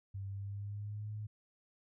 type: tone with pitch glide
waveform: sine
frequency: 98 to 106.25 Hz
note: G2 to G#2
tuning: 0 to +40 cents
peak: -39 dBFS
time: 0.14-1.27 s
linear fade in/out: 10 ms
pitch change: +140 cents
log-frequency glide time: 0.27-1.11 s
effects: none